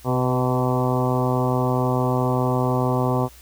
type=harmonic tone with a mistuned harmonic; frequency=126.9 Hz; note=B2; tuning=47 cents sharp; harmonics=1 / 2 / 3 / 4 / 5 / 6 / 7 / 8 / 9; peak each=-22 / -25 / -27 / -28 / -29 / -30 / -30 / -31 / -32 dBFS; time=0.04-3.29 s; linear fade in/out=50 ms; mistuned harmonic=4; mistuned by=-16 cents; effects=added 61 Hz sine -47 dBFS peak until 3.41 s + white hiss -49 dBFS RMS until 3.41 s